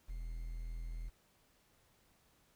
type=tone with quantisation; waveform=triangle; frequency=41.2 Hz; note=E1; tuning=in tune; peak=-38 dBFS; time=0.08-1.1 s; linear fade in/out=20 ms; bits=11; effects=pink hiss -71 dBFS RMS until 2.55 s